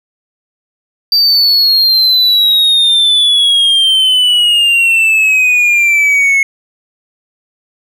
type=exponential sweep; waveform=triangle; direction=down; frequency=4673 to 2175 Hz; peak=-5 dBFS; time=1.12-6.43 s; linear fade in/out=2 ms; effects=none